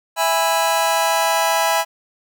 sawtooth chord, E major, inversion none, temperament just, 659.3 / 824.1 / 988.9 Hz, E5 / G#5 / B5, 0 / -14 / +2 cents, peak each -16 dBFS, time 0.16-1.85 s, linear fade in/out 50 ms, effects none

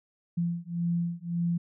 sine beating tone pair, 170.4 / 172.2 Hz, F3 / F3, -42 / -24 cents, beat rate 1.8 Hz, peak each -30 dBFS, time 0.37-1.58 s, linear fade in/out 10 ms, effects none

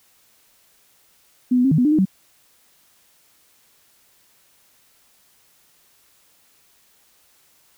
sine tone with pitch steps, 250 / 247.8 / 268.9 / 156.5 / 247.5 / 299.3 / 309.5 / 190.5 Hz, B3 / B3 / C4 / D#3 / B3 / D4 / D#4 / G3, +21 / +6 / +47 / +10 / +4 / +33 / -9 / -49 cents, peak -13 dBFS, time 1.51-2.054 s, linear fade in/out 10 ms, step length 68 ms, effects white hiss -58 dBFS RMS until 7.77 s

